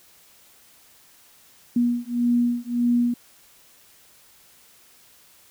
sine beating tone pair, 239.6 / 241.3 Hz, A#3 / B3, +48 / -40 cents, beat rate 1.7 Hz, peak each -22 dBFS, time 1.76-3.14 s, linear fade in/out 5 ms, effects white hiss -54 dBFS RMS until 5.5 s

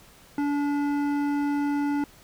sine tone with hard clipping, 287.9 Hz, D4, 34 cents flat, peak -25 dBFS, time 0.38-2.04 s, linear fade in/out 2 ms, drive 12 dB, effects pink hiss -53 dBFS RMS until 2.23 s

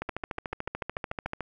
two click trains, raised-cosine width 0.5 ms, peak -17 / -21 dBFS, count 20 / 9, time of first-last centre 0.02-1.407 / 0.09-1.26 s, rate 13.7 / 6.84 Hz, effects none

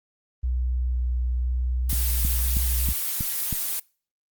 sine tone with vibrato, 61.74 Hz, B1, in tune, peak -22 dBFS, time 0.43-2.93 s, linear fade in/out 10 ms, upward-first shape square, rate 0.99 Hz, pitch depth 9 cents each way
blue noise, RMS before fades -27 dBFS, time 1.89-3.8 s, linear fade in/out 10 ms
click train, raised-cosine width 5 ms, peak -16 dBFS, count 6, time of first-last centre 1.93-3.527 s, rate 3.13 Hz
effects noise-tail reverb RT60 0.4 s tail -25 dB re dry + Opus 24 kbps

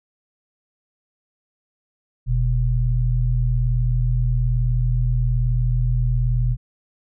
sine tone pair together, 43.85 / 122.7 Hz, F1 / B2, +8 / -11 cents, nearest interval octave + tritone, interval 1781 cents, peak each -19 dBFS, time 2.26-6.57 s, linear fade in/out 50 ms, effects none

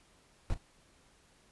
brown noise with echo, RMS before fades -30 dBFS, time 0.5-0.54 s, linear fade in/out 0 ms, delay 35 ms, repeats 1, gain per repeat -14 dB, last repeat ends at 0.575 s, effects pink hiss -65 dBFS RMS until 1.51 s + resampled to 24000 Hz

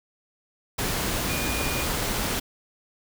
sine tone in noise, 2436 Hz, D#7, 37 cents flat, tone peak -33 dBFS, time 1.29-1.84 s, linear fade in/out 10 ms, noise pink, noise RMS -27 dBFS, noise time 0.78-2.4 s, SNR -9 dB, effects none

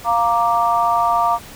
sine chord, Bb major, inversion second, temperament equal, 698.5 / 932.3 / 1174.7 Hz, F5 / Bb5 / D6, 0 / 0 / 0 cents, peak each -18 dBFS, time 0.04-1.39 s, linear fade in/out 50 ms, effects pink hiss -38 dBFS RMS until 1.55 s

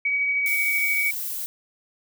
sine tone with tremolo, 2266 Hz, C#7, 37 cents sharp, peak -19 dBFS, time 0.05-1.11 s, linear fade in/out 5 ms, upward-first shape triangle, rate 13 Hz, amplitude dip 30%
violet noise, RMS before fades -30 dBFS, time 0.46-1.46 s, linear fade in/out 0 ms
effects none

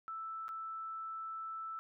sine tone with dropouts, 1320 Hz, E6, 2 cents sharp, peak -40 dBFS, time 0.08-1.79 s, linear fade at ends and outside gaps 0 ms, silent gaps 0.482-0.49 s, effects none

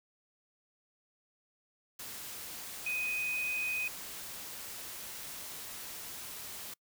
sine tone in noise, 2500 Hz, D#7, 8 cents sharp, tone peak -32 dBFS, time 2.86-3.88 s, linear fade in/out 5 ms, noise white, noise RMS -44 dBFS, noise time 1.99-6.74 s, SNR +9 dB, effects noise-tail reverb RT60 0.1 s tail -26 dB re dry

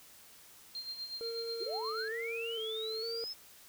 sine tone with tremolo, 4186 Hz, C8, in tune, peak -37 dBFS, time 0.75-2.08 s, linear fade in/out 0 ms, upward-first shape sine, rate 8.2 Hz, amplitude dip 65%
triangle tone with vibrato, 450.1 Hz, A4, 39 cents sharp, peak -36 dBFS, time 1.21-3.24 s, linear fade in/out 0 ms, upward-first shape square, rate 1.1 Hz, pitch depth 36 cents each way
sine linear sweep, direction up, 320.8 to 5274 Hz, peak -38 dBFS, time 1.6-3.34 s, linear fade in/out 20 ms
effects white hiss -57 dBFS RMS until 3.68 s

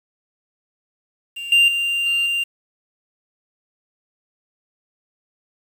triangle tone with level steps, 2787 Hz, F7, 4 cents flat, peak -26 / -9 / -17 / -15 / -17 dBFS, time 1.36-2.44 s, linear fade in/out 10 ms, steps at 1.52 / 1.68 / 2.06 / 2.26 s, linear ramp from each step 2 ms, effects 7-bit

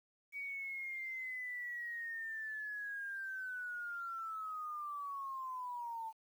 sine linear sweep, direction down, 2266 to 880 Hz, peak -40 dBFS, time 0.32-6.13 s, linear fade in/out 50 ms, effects 11-bit

